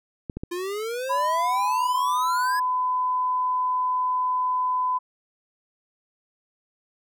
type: clicks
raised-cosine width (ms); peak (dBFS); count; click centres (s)
3; -18; 3; 0.298 / 0.37 / 0.435
type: exponential sweep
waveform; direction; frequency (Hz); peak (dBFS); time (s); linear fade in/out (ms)
square; up; 343.3 to 1700; -28; 0.51-2.6; 10
type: tone with pitch glide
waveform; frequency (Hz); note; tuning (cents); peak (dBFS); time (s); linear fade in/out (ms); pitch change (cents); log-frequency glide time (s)
sine; 1000 to 1007; B5 to B5; +21 to +33; -21; 1.09-4.99; 20; +12; 1.89-2.67
effects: none